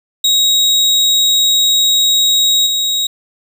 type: tone with level steps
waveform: 35% pulse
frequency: 3797 Hz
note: A#7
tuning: 31 cents sharp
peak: -7 / -11 dBFS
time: 0.24-3.07 s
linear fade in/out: 5 ms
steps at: 2.66 s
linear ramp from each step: 10 ms
effects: none